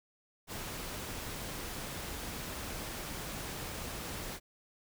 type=noise; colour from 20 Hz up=pink; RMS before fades=-41 dBFS; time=0.47-4.4 s; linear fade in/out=50 ms; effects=none